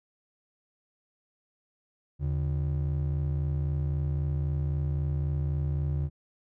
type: ring-modulated tone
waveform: triangle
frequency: 110 Hz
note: A2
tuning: in tune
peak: -21 dBFS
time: 2.19-6.1 s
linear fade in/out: 50 ms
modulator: 31.9 Hz
effects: none